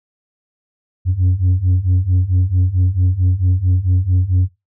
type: beating tone pair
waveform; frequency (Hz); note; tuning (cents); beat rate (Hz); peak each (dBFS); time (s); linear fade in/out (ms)
sine; 89 / 93.5; F2 / F#2; +33 / +19; 4.5; -14 / -12; 1.05-4.49; 50
effects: noise-tail reverb RT60 0.2 s tail -17 dB re dry + tanh soft clip ceiling -9 dBFS